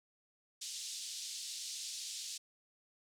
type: band-pass noise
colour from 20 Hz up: pink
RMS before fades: -44 dBFS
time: 0.61-2.38 s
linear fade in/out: 10 ms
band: 3700 to 8500 Hz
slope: 24 dB/octave
effects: none